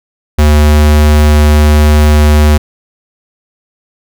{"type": "tone", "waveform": "square", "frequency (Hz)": 75.1, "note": "D2", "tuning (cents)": 39, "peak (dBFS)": -4, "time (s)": [0.38, 2.58], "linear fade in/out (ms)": 10, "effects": []}